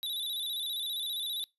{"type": "tone with vibrato", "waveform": "square", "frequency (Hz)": 3685, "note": "A#7", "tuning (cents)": -21, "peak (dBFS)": -33, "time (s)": [0.03, 1.44], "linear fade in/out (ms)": 0, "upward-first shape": "square", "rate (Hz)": 15, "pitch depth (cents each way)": 77, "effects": ["noise-tail reverb RT60 0.2 s tail -22 dB re dry", "resampled to 32000 Hz"]}